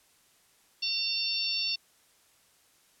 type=harmonic tone with a mistuned harmonic; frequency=899 Hz; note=A5; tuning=37 cents sharp; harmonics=3 / 4 / 5 / 6; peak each=-34 / -36 / -31 / -34 dBFS; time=0.82-1.76 s; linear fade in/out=10 ms; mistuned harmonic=3; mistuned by=+30 cents; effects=white hiss -64 dBFS RMS until 3 s + low-pass 12000 Hz 12 dB/octave